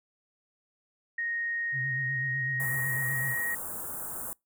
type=tone with pitch glide; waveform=sine; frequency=1864.7 to 1885.3 Hz; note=A#6 to A#6; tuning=0 to +19 cents; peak=-29 dBFS; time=1.18-3.55 s; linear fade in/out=5 ms; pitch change=+19 cents; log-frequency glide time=1.91-3.3 s
type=tone with vibrato; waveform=sine; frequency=131.9 Hz; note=C3; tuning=14 cents sharp; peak=-34 dBFS; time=1.72-3.36 s; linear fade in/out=50 ms; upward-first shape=sine; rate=8 Hz; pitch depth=77 cents each way
type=band-stop noise; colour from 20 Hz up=white; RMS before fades=-37 dBFS; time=2.6-4.33 s; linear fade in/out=0 ms; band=1500 to 7900 Hz; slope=48 dB/octave
effects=noise-tail reverb RT60 0.2 s tail -26 dB re dry